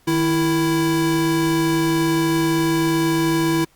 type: tone pair together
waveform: square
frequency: 155.56 / 330.1 Hz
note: D#3 / E4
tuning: 0 / +2 cents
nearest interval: octave + minor second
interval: 1302 cents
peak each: -24 / -18 dBFS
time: 0.07-3.65 s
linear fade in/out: 10 ms
effects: pink hiss -57 dBFS RMS until 3.75 s + Opus 48 kbps